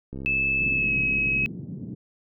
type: click train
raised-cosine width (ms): 3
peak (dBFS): -23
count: 90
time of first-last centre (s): 0.13-1.452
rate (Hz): 67.3
type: tone with pitch glide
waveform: sine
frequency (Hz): 2616 to 2558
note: E7 to D#7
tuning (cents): -14 to +47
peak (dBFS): -21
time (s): 0.26-1.46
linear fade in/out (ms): 0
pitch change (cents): -39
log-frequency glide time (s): 0.71-0.95
type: band-pass noise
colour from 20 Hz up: pink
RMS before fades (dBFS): -36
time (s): 0.6-1.95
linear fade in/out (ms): 10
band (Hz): 130 to 280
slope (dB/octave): 24
effects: none